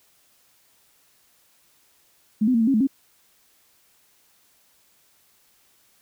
sine tone with pitch steps, 214.1 / 254.7 / 229.5 / 223.2 / 272.2 / 216.4 / 271 Hz, A3 / C4 / A#3 / A3 / C#4 / A3 / C#4, -47 / -46 / -27 / +25 / -31 / -29 / -39 cents, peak -16 dBFS, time 2.41-2.872 s, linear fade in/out 10 ms, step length 66 ms, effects white hiss -61 dBFS RMS until 6.01 s

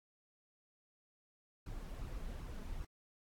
brown noise with flanger, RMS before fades -44 dBFS, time 1.66-2.85 s, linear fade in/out 5 ms, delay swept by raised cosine 0.73 to 4.83 ms, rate 2.6 Hz, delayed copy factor +0.55, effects AAC 64 kbps

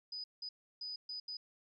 sine tone bursts at uneven times, 4978 Hz, D#8, in tune, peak -40 dBFS, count 5, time 0.12-0.24 / 0.42-0.49 / 0.81-0.96 / 1.09-1.2 / 1.28-1.37 s, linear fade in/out 5 ms, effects MP3 48 kbps

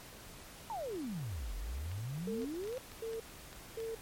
sine exponential two-way sweep, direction down then up, 952 to 42.28 to 531 Hz, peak -37 dBFS, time 0.7-2.78 s, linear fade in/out 0 ms, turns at 1.54 s
clicks, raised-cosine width 0.2 ms, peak -33 dBFS, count 10, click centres 1.916 / 2.419 / 2.639 / 2.675 / 2.727 / 2.773 / 2.918 / 3.133 / 3.529 / 3.803 s
sine tone bursts, 451.5 Hz, A4, 45 cents sharp, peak -37 dBFS, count 3, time 2.27-3.95 s, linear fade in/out 5 ms, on 180 ms, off 570 ms
effects pink hiss -52 dBFS RMS until 4.01 s + MP3 64 kbps

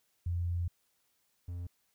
sine / triangle tone pair in turn, 86.8 / 87.61 Hz, F2 / F2, -10 / +6 cents, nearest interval unison, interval 16 cents, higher second, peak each -30 / -35 dBFS, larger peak first, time 0.26-0.68 / 1.48-1.67 s, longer first, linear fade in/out 5 ms, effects white hiss -75 dBFS RMS until 1.94 s

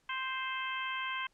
harmonic tone, 523.3 Hz, C5, in tune, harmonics 2 / 3 / 4 / 5 / 6, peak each -38 / -40 / -41 / -42 / -43 dBFS, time 0.09-1.27 s, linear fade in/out 5 ms, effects pink hiss -72 dBFS RMS until 1.33 s + low-pass 9000 Hz 12 dB/octave

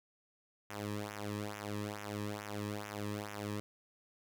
sawtooth tone with flanger, 103.83 Hz, G#2, in tune, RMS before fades -41 dBFS, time 0.7-3.6 s, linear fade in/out 0 ms, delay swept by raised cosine 0.22 to 1.42 ms, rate 2.3 Hz, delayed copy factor -0.85, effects none

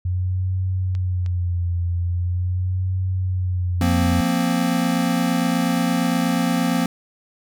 sine tone with vibrato, 90 Hz, F#2, 47 cents flat, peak -19 dBFS, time 0.05-4.21 s, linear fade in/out 5 ms, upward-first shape sine, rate 0.42 Hz, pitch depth 61 cents each way
clicks, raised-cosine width 0.2 ms, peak -24 / -24 dBFS, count 2, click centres 0.951 / 1.262 s
square chord, F suspended fourth, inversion none, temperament equal, 174.61 / 233.1 / 261.6 Hz, F3 / Bb3 / C4, 0 / 0 / 0 cents, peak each -23 dBFS, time 3.81-6.86 s, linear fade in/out 2 ms
effects none

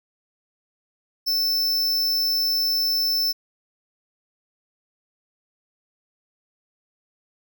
square tone, 5300 Hz, E8, 9 cents sharp, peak -20 dBFS, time 1.26-3.33 s, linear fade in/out 20 ms, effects none

